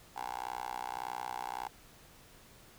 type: tone with high-pass filter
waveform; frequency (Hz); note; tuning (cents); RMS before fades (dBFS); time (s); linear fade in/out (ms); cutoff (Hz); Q
10% pulse; 61.74; B1; 0; -40; 0.16-1.68; 5; 810; 5.8
effects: pink hiss -58 dBFS RMS until 2.78 s